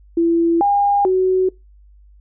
sine tone with pitch steps, 335.7 / 809 / 373.1 Hz, E4 / G#5 / F#4, +32 / -46 / +14 cents, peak -12 dBFS, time 0.17-1.49 s, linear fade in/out 5 ms, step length 440 ms, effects noise-tail reverb RT60 0.2 s tail -23 dB re dry + added 50 Hz sine -44 dBFS peak until 2.2 s

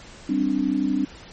sine chord, G suspended fourth, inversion none, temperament equal, 196 / 261.6 / 293.7 Hz, G3 / C4 / D4, 0 / 0 / 0 cents, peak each -27 / -23 / -23 dBFS, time 0.29-1.05 s, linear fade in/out 5 ms, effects pink hiss -44 dBFS RMS until 1.32 s + MP3 32 kbps

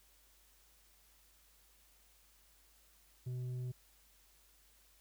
sine tone with tanh clipping, 125.6 Hz, B2, 30 cents sharp, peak -39 dBFS, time 3.26-3.72 s, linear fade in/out 10 ms, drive 5 dB, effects added 50 Hz sine -70 dBFS peak until 5 s + white hiss -68 dBFS RMS until 5 s

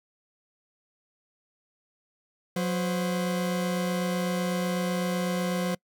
40% pulse tone pair together, 181.33 / 516 Hz, F#3 / C5, -35 / -24 cents, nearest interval octave + tritone, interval 1811 cents, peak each -26 / -31 dBFS, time 2.56-5.75 s, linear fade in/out 5 ms, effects noise-tail reverb RT60 0.1 s tail -26 dB re dry

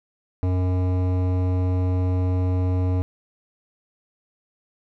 sine tone with hard clipping, 91.5 Hz, F#2, 19 cents flat, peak -21 dBFS, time 0.43-3.02 s, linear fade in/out 0 ms, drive 15 dB, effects none

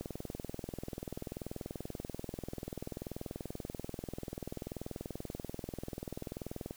click train, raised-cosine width 2 ms, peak -26 dBFS, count 139, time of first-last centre 0.01-6.709 s, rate 20.6 Hz, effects white hiss -57 dBFS RMS until 6.76 s

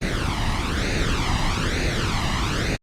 pink noise with flanger, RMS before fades -22 dBFS, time 0.01-2.77 s, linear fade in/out 20 ms, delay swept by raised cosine 0.46 to 1.04 ms, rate 1.1 Hz, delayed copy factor +0.65, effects low-pass 5000 Hz 12 dB/octave + Opus 32 kbps

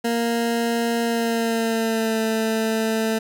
20% pulse tone with pitch glide, 233.1 to 221.9 Hz, A#3 to A3, 0 to +15 cents, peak -15 dBFS, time 0.04-3.19 s, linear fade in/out 10 ms, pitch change -85 cents, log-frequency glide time 1.02-2.2 s, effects none

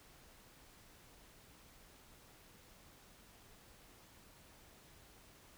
silence, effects pink hiss -62 dBFS RMS until 5.57 s

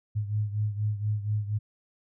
sine beating tone pair, 104.5 / 108.7 Hz, G#2 / A2, +11 / -21 cents, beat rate 4.2 Hz, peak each -27 / -32 dBFS, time 0.15-1.59 s, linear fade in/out 20 ms, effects none

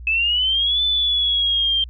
sine linear two-way sweep, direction up then down, 2586 to 3520 to 3157 Hz, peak -16 dBFS, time 0.07-1.84 s, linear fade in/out 2 ms, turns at 0.83 s, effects added 60 Hz sine -33 dBFS peak until 1.89 s

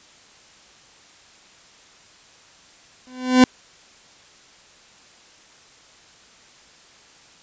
40% pulse tone with exponential growth, 254 Hz, B3, 49 cents sharp, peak -5 dBFS, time 3.07-3.44 s, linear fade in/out 1 ms, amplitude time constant 80 ms, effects white hiss -50 dBFS RMS until 7.42 s + resampled to 16000 Hz

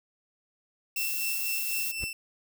sawtooth tone with tremolo, 2674 Hz, E7, 24 cents sharp, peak -27 dBFS, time 0.96-2.13 s, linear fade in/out 2 ms, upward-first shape sine, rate 4 Hz, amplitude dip 55%
violet noise, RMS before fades -32 dBFS, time 0.96-1.92 s, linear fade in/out 10 ms
brown noise with exponential growth, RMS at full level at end -32 dBFS, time 1.96-2.04 s, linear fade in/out 1 ms, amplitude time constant 17 ms
effects none

